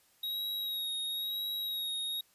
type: tone with vibrato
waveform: square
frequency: 3796 Hz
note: A#7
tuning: 31 cents sharp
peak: -34 dBFS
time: 0.23-2.21 s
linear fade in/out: 5 ms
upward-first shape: sine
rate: 0.99 Hz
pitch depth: 26 cents each way
effects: white hiss -67 dBFS RMS until 2.34 s + resampled to 32000 Hz